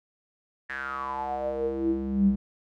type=tone with band-pass filter sweep; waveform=square; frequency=67 Hz; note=C2; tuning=42 cents sharp; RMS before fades=-28 dBFS; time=0.69-2.36 s; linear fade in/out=10 ms; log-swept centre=1800 to 170 Hz; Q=9.3; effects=none